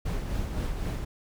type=noise with tremolo; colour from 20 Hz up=brown; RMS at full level=-29 dBFS; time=0.05-1.05 s; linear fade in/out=10 ms; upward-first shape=sine; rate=3.9 Hz; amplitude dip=40%; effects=none